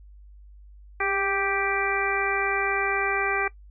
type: harmonic tone with a mistuned harmonic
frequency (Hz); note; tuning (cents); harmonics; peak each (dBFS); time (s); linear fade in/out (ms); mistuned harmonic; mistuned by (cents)
392; G4; 0; 1 / 2 / 3 / 4 / 5 / 6; -30 / -30 / -30 / -30 / -30 / -30; 1-3.48; 5; 1; +28
effects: noise-tail reverb RT60 0.1 s tail -19 dB re dry + added 50 Hz sine -45 dBFS peak until 3.7 s

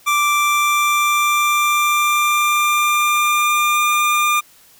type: tone with pitch glide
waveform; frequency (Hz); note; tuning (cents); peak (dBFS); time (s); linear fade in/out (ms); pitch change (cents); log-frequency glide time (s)
25% pulse; 1174.7 to 1201.5; D6 to D6; 0 to +39; -10; 0.06-4.41; 20; +39; 0.32-3.86
effects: white hiss -49 dBFS RMS until 4.79 s

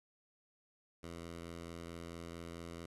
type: tone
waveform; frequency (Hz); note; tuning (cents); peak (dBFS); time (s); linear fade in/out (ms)
10% pulse; 84.5; E2; +43; -37; 1.03-2.86; 5
effects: resampled to 24000 Hz + 11-bit

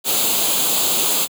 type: noise with comb filter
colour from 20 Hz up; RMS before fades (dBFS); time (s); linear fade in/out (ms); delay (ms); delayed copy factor
white; -18; 0.04-1.28; 50; 0.27; +0.7
effects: high-pass 200 Hz 12 dB/octave

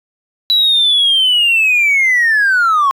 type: linear sweep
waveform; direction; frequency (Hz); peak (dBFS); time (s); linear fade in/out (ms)
triangle; down; 3951 to 1067; -6; 0.5-2.91; 0
effects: tanh soft clip ceiling -5 dBFS

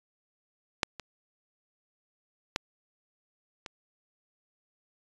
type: clicks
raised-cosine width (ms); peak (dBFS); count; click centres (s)
0.2; -7 / -22 / -10 / -22; 4; 0.832 / 0.997 / 2.561 / 3.662
effects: resampled to 24000 Hz

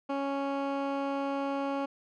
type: tone with low-pass filter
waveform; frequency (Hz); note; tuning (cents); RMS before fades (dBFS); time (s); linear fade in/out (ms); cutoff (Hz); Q
15% pulse; 277.2; C#4; 0; -32; 0.09-1.86; 10; 2200; 0.52
effects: none

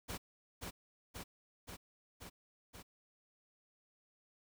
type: noise with echo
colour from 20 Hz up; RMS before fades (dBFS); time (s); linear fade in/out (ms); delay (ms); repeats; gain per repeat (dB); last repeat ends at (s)
pink; -43; 0.08-0.18; 20; 530; 5; -2; 2.83
effects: none

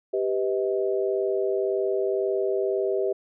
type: chord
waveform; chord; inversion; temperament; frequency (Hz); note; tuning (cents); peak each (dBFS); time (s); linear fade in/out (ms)
sine; G augmented; none; equal with one note detuned; 392 / 493.9 / 634.6; G4 / B4 / D#5; 0 / 0 / +34; -24 / -29 / -29; 0.13-3.13; 10
effects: none

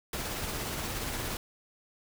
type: noise with tremolo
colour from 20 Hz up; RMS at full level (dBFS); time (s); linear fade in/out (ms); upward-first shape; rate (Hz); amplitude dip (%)
pink; -34; 0.13-1.37; 2; sine; 17; 25
effects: none

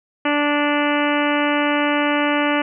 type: harmonic tone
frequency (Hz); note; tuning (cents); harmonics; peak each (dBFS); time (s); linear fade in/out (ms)
292.5; D4; -7; 1 / 2 / 3 / 4 / 5 / 6 / 7 / 8 / 9 / 10; -20 / -23 / -25 / -26 / -27 / -28 / -28 / -29 / -30 / -30; 0.25-2.62; 5
effects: none

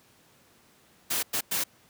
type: noise bursts at uneven times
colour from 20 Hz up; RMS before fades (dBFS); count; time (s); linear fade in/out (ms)
white; -28; 3; 1.1-1.23 / 1.33-1.41 / 1.51-1.64; 10
effects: pink hiss -60 dBFS RMS until 1.89 s + high-pass 100 Hz 12 dB/octave

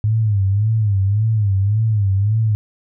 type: tone with vibrato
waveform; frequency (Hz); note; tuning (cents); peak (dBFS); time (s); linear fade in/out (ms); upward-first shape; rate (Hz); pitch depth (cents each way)
sine; 103.83; G#2; 0; -13; 0.04-2.55; 0; sine; 1.8; 130
effects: none

